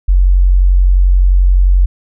sine tone, 45.74 Hz, F#1, 19 cents flat, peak -5 dBFS, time 0.08-1.86 s, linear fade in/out 10 ms, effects none

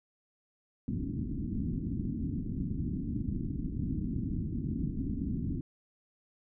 white low-pass noise, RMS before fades -34 dBFS, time 0.88-5.61 s, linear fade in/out 2 ms, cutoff 290 Hz, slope 48 dB/octave, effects none

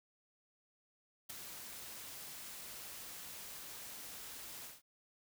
white noise with ADSR envelope, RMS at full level -42 dBFS, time 1.29-4.82 s, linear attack 14 ms, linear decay 4 ms, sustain -7 dB, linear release 170 ms, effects none

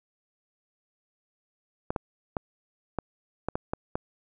clicks, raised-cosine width 1 ms, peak -14 dBFS, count 8, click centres 1.905 / 1.962 / 2.368 / 2.987 / 3.486 / 3.555 / 3.735 / 3.955 s, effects none

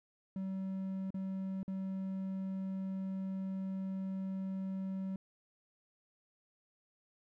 triangle tone with dropouts, 191 Hz, G3, 45 cents flat, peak -34 dBFS, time 0.36-5.16 s, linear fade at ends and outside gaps 2 ms, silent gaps 1.105-1.143 / 1.631-1.679 s, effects none

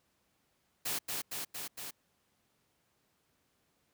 white noise with echo, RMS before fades -35 dBFS, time 0.85-0.99 s, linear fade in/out 10 ms, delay 230 ms, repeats 4, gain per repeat -2 dB, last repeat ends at 1.91 s, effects pink hiss -75 dBFS RMS until 3.93 s + high-pass 80 Hz 12 dB/octave

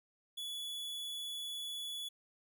45% pulse tone, 3414 Hz, G#7, 47 cents sharp, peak -40 dBFS, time 0.37-2.09 s, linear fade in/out 10 ms, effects none

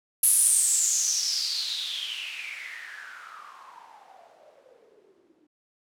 violet noise with low-pass filter sweep, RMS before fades -29 dBFS, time 0.23-5.47 s, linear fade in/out 5 ms, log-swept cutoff 11000 to 300 Hz, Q 7.8, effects none

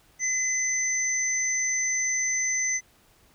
sine tone pair together, 2036 / 6107 Hz, C7 / G8, -48 / -46 cents, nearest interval octave + perfect fifth, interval 1902 cents, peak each -28 / -25 dBFS, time 0.19-2.81 s, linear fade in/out 50 ms, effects pink hiss -60 dBFS RMS until 3.34 s

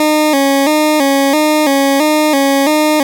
20% pulse tone with vibrato, 290 Hz, D4, 22 cents flat, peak -4 dBFS, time 0-3.03 s, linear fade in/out 2 ms, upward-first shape square, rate 1.5 Hz, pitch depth 89 cents each way, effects none

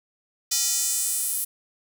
square tone with high-pass filter sweep, 274.3 Hz, C#4, 18 cents flat, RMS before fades -25 dBFS, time 0.51-1.45 s, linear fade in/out 10 ms, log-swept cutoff 5700 to 11000 Hz, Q 2, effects none

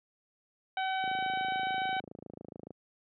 harmonic tone, 760 Hz, F#5, 46 cents sharp, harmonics 1 / 2 / 3 / 4 / 5, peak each -31 / -37 / -41 / -43 / -45 dBFS, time 0.77-2 s, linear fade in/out 2 ms
click train, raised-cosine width 2 ms, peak -30 dBFS, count 46, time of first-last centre 1.04-2.707 s, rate 27 Hz
effects high-pass 150 Hz 12 dB/octave

